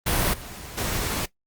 pink noise with level steps, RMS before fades -22 / -39 / -27 dBFS, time 0.06-1.26 s, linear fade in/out 10 ms, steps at 0.33 / 0.77 s, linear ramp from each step 10 ms, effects noise-tail reverb RT60 0.1 s tail -17 dB re dry + Opus 32 kbps

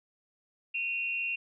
sine tone pair together, 2489 / 2746 Hz, D#7 / F7, 0 / -30 cents, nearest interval major second, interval 170 cents, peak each -35 / -31 dBFS, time 0.74-1.36 s, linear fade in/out 10 ms, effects none

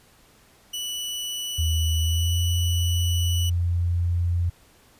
sawtooth tone, 2958 Hz, F#7, 1 cent flat, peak -25 dBFS, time 0.73-3.5 s, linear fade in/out 10 ms
sine tone with pitch glide, 80.9 to 86.71 Hz, E2 to F2, -32 to -12 cents, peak -20 dBFS, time 1.58-4.5 s, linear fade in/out 10 ms, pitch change +120 cents, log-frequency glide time 2.01-2.37 s
effects pink hiss -56 dBFS RMS until 4.99 s + resampled to 32000 Hz

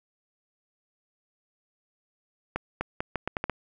accelerating click train, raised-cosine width 0.5 ms, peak -13 dBFS, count 8, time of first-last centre 2.56-3.497 s, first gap 250 ms, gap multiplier 0.78, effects none

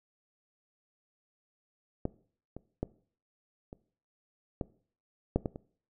clicks, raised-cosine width 2 ms, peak -17 / -28 / -18 / -30 / -19 / -12 / -18 / -27 dBFS, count 8, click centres 2.054 / 2.566 / 2.83 / 3.729 / 4.612 / 5.36 / 5.458 / 5.559 s, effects noise-tail reverb RT60 0.5 s tail -20 dB re dry

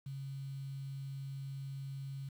sine tone with quantisation, 136.6 Hz, C#3, 25 cents flat, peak -40 dBFS, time 0.06-2.29 s, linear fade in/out 5 ms, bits 10, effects none

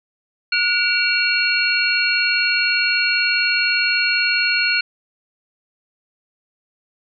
sine tone cluster, 1450 / 2306 / 2745 / 4301 Hz, F#6 / D7 / F7 / C8, -35 / -32 / -31 / +47 cents, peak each -21 dBFS, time 0.52-4.81 s, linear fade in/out 5 ms, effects none

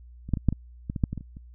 clicks, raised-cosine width 5 ms, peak -25 / -10 / -19 / -7 / -17 / -17 / -18 / -9 / -18 / -21 / -30 / -30 dBFS, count 12, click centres 0.29 / 0.337 / 0.372 / 0.487 / 0.526 / 0.899 / 0.962 / 1.038 / 1.13 / 1.177 / 1.209 / 1.369 s, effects added 60 Hz sine -45 dBFS peak until 1.54 s

